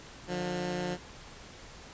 15% pulse tone pair together, 149.79 / 178.7 Hz, D3 / F3, +35 / +40 cents, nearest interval minor third, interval 305 cents, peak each -33 / -26 dBFS, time 0.27-0.98 s, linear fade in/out 50 ms, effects pink hiss -49 dBFS RMS until 1.93 s + resampled to 16000 Hz

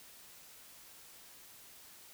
silence, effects white hiss -56 dBFS RMS until 2.13 s

